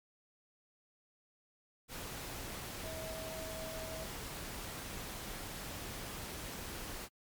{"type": "tone in noise", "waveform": "sine", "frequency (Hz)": 642, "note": "E5", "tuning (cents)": -46, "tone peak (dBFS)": -44, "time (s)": [2.82, 4.07], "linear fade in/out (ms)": 50, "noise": "pink", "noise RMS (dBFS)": -44, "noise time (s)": [1.88, 7.09], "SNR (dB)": -3, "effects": ["MP3 96 kbps"]}